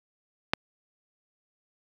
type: click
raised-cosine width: 0.3 ms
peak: -6 dBFS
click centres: 0.535 s
effects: high-pass 80 Hz 12 dB/octave + 7-bit